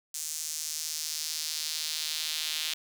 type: tone with high-pass filter sweep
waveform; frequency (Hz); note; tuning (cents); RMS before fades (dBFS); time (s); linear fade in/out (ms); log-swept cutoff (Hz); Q
sawtooth; 155.56; D#3; 0; -34; 0.14-2.74; 5; 6900 to 3400; 1.9
effects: none